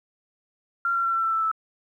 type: tone with pitch steps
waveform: sine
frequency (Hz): 1379 / 1367.9 / 1356.9 / 1345.9 / 1335.1 / 1324.4 / 1313.7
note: F6 / F6 / E6 / E6 / E6 / E6 / E6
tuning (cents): -22 / -36 / +50 / +36 / +22 / +8 / -6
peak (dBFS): -21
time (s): 0.85-1.515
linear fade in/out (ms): 2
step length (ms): 95
effects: 10-bit